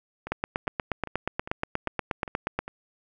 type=two click trains; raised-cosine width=0.5 ms; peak=-11 / -21 dBFS; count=20 / 7; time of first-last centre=0.32-2.59 / 0.27-2.68 s; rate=8.37 / 2.49 Hz; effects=none